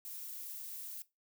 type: noise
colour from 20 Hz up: violet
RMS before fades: -45 dBFS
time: 0.05-1.02 s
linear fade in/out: 0 ms
effects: noise-tail reverb RT60 0.2 s tail -17 dB re dry